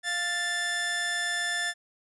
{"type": "tone pair together", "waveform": "sawtooth", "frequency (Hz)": [699, 1761.4], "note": ["F5", "A6"], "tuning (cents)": [1, 1], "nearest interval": "octave + major third", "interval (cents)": 1600, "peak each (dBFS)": [-33, -24], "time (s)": [0.03, 1.74], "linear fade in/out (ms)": 50, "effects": ["resampled to 24000 Hz"]}